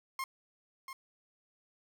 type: tone with echo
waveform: 30% pulse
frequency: 1067 Hz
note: C6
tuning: 34 cents sharp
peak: -32 dBFS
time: 0.19-0.24 s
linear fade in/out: 2 ms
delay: 690 ms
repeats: 1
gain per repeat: -8 dB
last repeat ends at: 0.93 s
effects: 12-bit